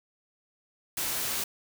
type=noise; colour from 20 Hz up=white; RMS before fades=-31 dBFS; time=0.97-1.44 s; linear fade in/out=5 ms; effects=none